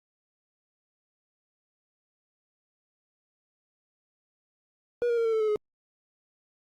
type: tone with pitch steps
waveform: triangle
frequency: 481.2 / 470.8 / 460.5 / 450.5 / 440.8 / 431.2 / 421.8 Hz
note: B4 / A#4 / A#4 / A4 / A4 / A4 / G#4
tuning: -45 / +17 / -21 / +41 / +3 / -35 / +27 cents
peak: -21 dBFS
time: 5.02-5.559 s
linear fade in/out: 0 ms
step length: 77 ms
effects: Opus 48 kbps